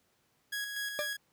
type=tone with tremolo; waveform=sawtooth; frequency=1661.2 Hz; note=G#6; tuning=in tune; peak=-30 dBFS; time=0.52-1.17 s; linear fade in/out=10 ms; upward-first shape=square; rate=4.1 Hz; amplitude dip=40%
type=tone with exponential decay; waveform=40% pulse; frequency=594 Hz; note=D5; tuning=20 cents sharp; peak=-27 dBFS; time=0.99-1.12 s; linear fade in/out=0 ms; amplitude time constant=27 ms
effects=pink hiss -72 dBFS RMS until 1.32 s + high-pass 100 Hz 12 dB/octave